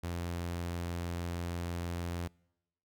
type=tone; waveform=sawtooth; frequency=86.3 Hz; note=F2; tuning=20 cents flat; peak=-31 dBFS; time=0.03-2.28 s; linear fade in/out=10 ms; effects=noise-tail reverb RT60 0.9 s tail -26 dB re dry